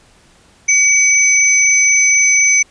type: tone pair together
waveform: sine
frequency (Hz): 2275 / 6074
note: C#7 / F#8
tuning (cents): +44 / +44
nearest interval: octave + perfect fourth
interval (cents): 1700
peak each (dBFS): -11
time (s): 0.68-2.63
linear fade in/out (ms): 10
effects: pink hiss -49 dBFS RMS until 2.7 s + resampled to 22050 Hz